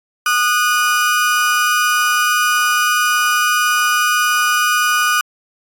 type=tone pair together; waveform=35% pulse; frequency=1228.3 / 1470 Hz; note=D#6 / F#6; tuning=-23 / -12 cents; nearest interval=minor third; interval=311 cents; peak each=-14 dBFS; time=0.26-5.21 s; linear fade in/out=2 ms; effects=AAC 64 kbps